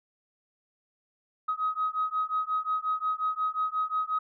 sine beating tone pair, 1261 / 1266.6 Hz, D#6 / D#6, +23 / +30 cents, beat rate 5.6 Hz, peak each -29 dBFS, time 1.48-4.19 s, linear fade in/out 10 ms, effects tanh soft clip ceiling -19 dBFS

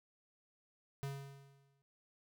square tone with exponential decay, 138.5 Hz, C#3, 1 cent flat, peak -38 dBFS, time 1.03-1.82 s, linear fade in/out 0 ms, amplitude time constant 170 ms, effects none

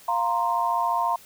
sine chord, F suspended fourth, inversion none, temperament equal, 698.5 / 932.3 / 1046.5 Hz, F5 / Bb5 / C6, 0 / 0 / 0 cents, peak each -27 / -24 / -26 dBFS, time 0.08-1.16 s, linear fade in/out 5 ms, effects white hiss -50 dBFS RMS until 1.25 s

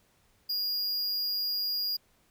square tone, 4848 Hz, D#8, 46 cents flat, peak -29 dBFS, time 0.49-1.97 s, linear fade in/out 10 ms, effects pink hiss -67 dBFS RMS until 2.3 s

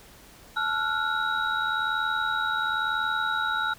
sine tone cluster, 871 / 1366 / 1447 / 3835 Hz, A5 / F6 / F#6 / A#7, -18 / -39 / -39 / +48 cents, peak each -32 / -28 / -28 / -34 dBFS, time 0.56-3.74 s, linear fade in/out 10 ms, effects pink hiss -51 dBFS RMS until 3.78 s

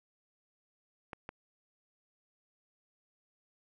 clicks, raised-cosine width 0.5 ms, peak -26 dBFS, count 2, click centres 1.132 / 1.291 s, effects none

